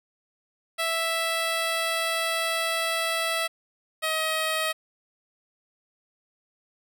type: tone pair in turn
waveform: 10% pulse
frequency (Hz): 659.3 / 633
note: E5 / D#5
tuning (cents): 0 / +30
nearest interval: minor second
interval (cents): 70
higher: first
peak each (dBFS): -16 / -16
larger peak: neither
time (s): 0.78-3.48 / 4.02-4.73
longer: first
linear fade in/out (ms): 20
effects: none